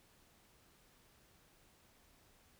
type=silence; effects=pink hiss -68 dBFS RMS until 2.59 s